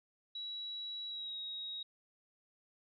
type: tone with pitch glide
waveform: sine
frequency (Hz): 3900 to 3793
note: B7 to A#7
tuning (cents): -23 to +29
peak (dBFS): -40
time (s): 0.35-1.83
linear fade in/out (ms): 5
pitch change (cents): -48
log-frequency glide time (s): 1.07-1.38
effects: none